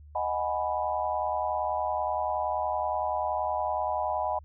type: chord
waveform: sine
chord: G# minor seventh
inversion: second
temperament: equal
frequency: 622.3 / 740 / 830.6 / 987.8 Hz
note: D#5 / F#5 / G#5 / B5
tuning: 0 / 0 / 0 / 0 cents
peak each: -32 dBFS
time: 0.15-4.39 s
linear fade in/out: 5 ms
effects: added 74 Hz sine -47 dBFS peak until 4.44 s